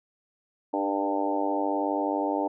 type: harmonic tone with a mistuned harmonic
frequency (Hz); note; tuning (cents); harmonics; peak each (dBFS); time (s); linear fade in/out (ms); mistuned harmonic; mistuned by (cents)
99.3; G2; +23; 3 / 4 / 5 / 6 / 7 / 8 / 9; -29 / -35 / -34 / -32 / -35 / -32 / -32; 0.73-2.48; 10; 5; -15
effects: none